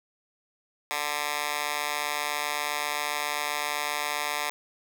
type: tone with high-pass filter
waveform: 10% pulse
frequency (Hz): 147.6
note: D3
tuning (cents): +9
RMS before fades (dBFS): -30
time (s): 0.91-4.5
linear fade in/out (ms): 0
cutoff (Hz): 1200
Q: 1.1
effects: none